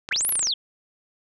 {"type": "clicks", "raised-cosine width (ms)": 0.2, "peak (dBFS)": -16, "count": 11, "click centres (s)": [0.089, 0.125, 0.162, 0.209, 0.25, 0.292, 0.324, 0.355, 0.393, 0.429, 0.471]}
{"type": "linear two-way sweep", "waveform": "sine", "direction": "up then down", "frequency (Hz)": [1239, 11840, 3031], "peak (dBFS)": -21, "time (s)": [0.11, 0.54], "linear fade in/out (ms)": 5, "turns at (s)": 0.29}
{"effects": []}